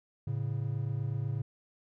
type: tone pair together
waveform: triangle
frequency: 110.44 / 138.59 Hz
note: A2 / C#3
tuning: +7 / 0 cents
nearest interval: major third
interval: 393 cents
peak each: -31 / -32 dBFS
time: 0.27-1.42 s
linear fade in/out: 5 ms
effects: none